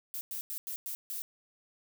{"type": "noise bursts at uneven times", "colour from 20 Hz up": "violet", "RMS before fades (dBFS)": -38, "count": 6, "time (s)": [[0.14, 0.21], [0.31, 0.41], [0.5, 0.58], [0.67, 0.76], [0.86, 0.95], [1.1, 1.22]], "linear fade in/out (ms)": 0, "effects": []}